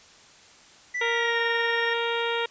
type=tone with pitch glide; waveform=triangle; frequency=1975.5 to 1843.2 Hz; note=B6 to A#6; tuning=0 to -20 cents; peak=-25 dBFS; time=0.94-1.94 s; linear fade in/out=10 ms; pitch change=-120 cents; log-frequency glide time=1.09-1.38 s
type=harmonic tone; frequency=466.2 Hz; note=A#4; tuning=in tune; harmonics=1 / 2 / 3 / 4 / 5 / 6 / 7 / 8; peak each=-28 / -31 / -33 / -34 / -35 / -36 / -36 / -37 dBFS; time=1.01-2.46 s; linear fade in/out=5 ms
effects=white hiss -52 dBFS RMS until 2.5 s + resampled to 16000 Hz